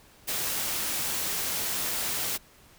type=noise; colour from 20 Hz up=white; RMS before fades=-30 dBFS; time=0.27-2.38 s; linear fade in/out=20 ms; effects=pink hiss -56 dBFS RMS until 2.78 s